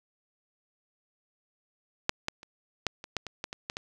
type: clicks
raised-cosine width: 0.2 ms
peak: -6 / -12 / -29 / -9 / -24 / -12 / -21 / -16 / -20 / -16 / -18 dBFS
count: 11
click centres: 2.094 / 2.284 / 2.431 / 2.867 / 3.041 / 3.167 / 3.267 / 3.441 / 3.529 / 3.699 / 3.769 s
effects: none